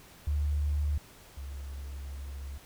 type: tone pair in turn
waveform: sine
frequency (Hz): 73.42 / 68.8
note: D2 / C#2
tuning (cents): 0 / -12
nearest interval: minor second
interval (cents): 112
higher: first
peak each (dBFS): -26 / -37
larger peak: first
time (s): 0.27-0.98 / 1.37-2.58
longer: second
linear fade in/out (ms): 5
effects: pink hiss -54 dBFS RMS until 2.65 s